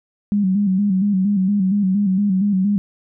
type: tone with vibrato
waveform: sine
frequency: 196 Hz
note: G3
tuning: in tune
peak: -14 dBFS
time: 0.32-2.78 s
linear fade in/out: 0 ms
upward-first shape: square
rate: 4.3 Hz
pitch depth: 76 cents each way
effects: none